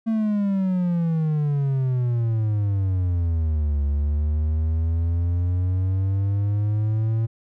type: exponential two-way sweep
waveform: triangle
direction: down then up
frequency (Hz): 226.3 to 70.8 to 113.8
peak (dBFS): -17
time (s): 0.06-7.27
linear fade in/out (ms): 20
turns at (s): 3.83
effects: none